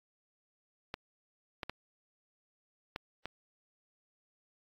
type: clicks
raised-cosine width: 0.3 ms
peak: -21 dBFS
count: 5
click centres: 0.941 / 1.632 / 1.696 / 2.961 / 3.256 s
effects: AAC 32 kbps